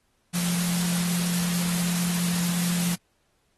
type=tone in noise; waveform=sine; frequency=174.61 Hz; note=F3; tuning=in tune; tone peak=-25 dBFS; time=0.33-2.96 s; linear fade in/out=20 ms; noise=white; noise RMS=-30 dBFS; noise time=0.33-2.96 s; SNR=+2 dB; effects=pink hiss -70 dBFS RMS until 3.57 s + AAC 32 kbps